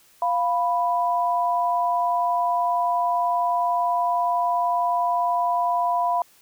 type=tone pair together; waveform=sine; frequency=698.5 / 987.8 Hz; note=F5 / B5; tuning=0 / 0 cents; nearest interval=tritone; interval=600 cents; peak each=-22 dBFS; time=0.22-6.22 s; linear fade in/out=2 ms; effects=white hiss -56 dBFS RMS until 6.41 s